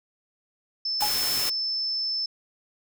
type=tone; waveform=sine; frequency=5274 Hz; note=E8; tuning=in tune; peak=-25 dBFS; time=0.85-2.26 s; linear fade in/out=5 ms
type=noise; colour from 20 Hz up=white; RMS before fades=-29 dBFS; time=1-1.5 s; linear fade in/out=10 ms
type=tone with exponential decay; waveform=sine; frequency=835 Hz; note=G#5; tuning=9 cents sharp; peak=-19 dBFS; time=1.02-1.15 s; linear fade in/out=5 ms; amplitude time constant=27 ms
effects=none